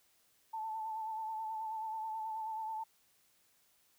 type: tone with vibrato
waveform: sine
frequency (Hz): 880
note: A5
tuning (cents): 0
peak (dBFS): -37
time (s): 0.53-2.84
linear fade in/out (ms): 10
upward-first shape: sine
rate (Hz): 9.3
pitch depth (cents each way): 33
effects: white hiss -71 dBFS RMS until 3.98 s